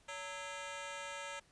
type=ring-modulated tone; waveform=15% pulse; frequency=740 Hz; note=F#5; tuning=in tune; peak=-33 dBFS; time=0.08-1.4 s; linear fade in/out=10 ms; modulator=175 Hz; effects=pink hiss -68 dBFS RMS until 1.51 s + resampled to 22050 Hz